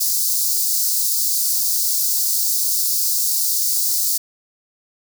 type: high-pass noise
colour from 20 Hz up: white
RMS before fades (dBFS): -19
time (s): 0-4.18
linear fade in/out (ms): 10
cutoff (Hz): 4400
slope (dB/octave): 48
effects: none